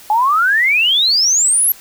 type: exponential sweep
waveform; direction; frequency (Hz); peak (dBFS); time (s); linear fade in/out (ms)
sine; up; 825 to 11980; -10; 0.1-1.72; 2
effects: white hiss -40 dBFS RMS until 1.8 s